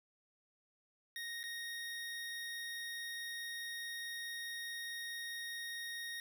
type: tone with dropouts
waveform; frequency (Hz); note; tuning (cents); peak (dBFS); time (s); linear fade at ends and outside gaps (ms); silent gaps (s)
25% pulse; 1864.7; A#6; 0; -38; 1.16-6.2; 1; 1.431-1.438
effects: none